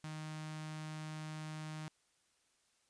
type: tone with notch filter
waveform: sawtooth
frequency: 155.3 Hz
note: D#3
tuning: 3 cents flat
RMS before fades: -45 dBFS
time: 0.04-1.88 s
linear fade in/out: 0 ms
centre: 430 Hz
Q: 0.99
effects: white hiss -75 dBFS RMS until 2.89 s + resampled to 22050 Hz